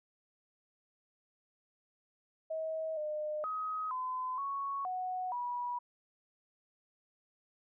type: tone with pitch steps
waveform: sine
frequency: 638 / 607 / 1263 / 1019 / 1109 / 738 / 973 Hz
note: D#5 / D#5 / D#6 / C6 / C#6 / F#5 / B5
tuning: +43 / -43 / +26 / -46 / 0 / -5 / -26 cents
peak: -34 dBFS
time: 2.5-5.79 s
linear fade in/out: 10 ms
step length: 470 ms
effects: none